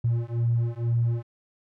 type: beating tone pair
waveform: triangle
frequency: 116.5 / 118.6 Hz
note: A#2 / A#2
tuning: -1 / +30 cents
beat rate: 2.1 Hz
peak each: -22 dBFS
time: 0.04-1.23 s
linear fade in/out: 10 ms
effects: tanh soft clip ceiling -17 dBFS